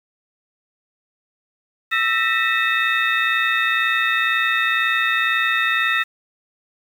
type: tone cluster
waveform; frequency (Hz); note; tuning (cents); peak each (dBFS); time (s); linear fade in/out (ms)
sine; 1321 / 1816 / 1938 / 2606 / 3682; E6 / A#6 / B6 / E7 / A#7; +3 / -46 / -33 / -20 / -22; -23 / -22 / -22 / -23 / -26; 1.91-6.04; 20
effects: 7-bit